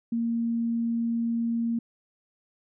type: tone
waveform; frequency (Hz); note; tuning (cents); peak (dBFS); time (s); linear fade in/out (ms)
sine; 231.9; A#3; -9; -24; 0.12-1.79; 5
effects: none